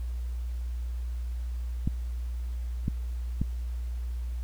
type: clicks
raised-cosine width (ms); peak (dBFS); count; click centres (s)
5; -14; 3; 1.875 / 2.881 / 3.416
effects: added 60 Hz sine -30 dBFS peak until 4.43 s + pink hiss -57 dBFS RMS until 4.43 s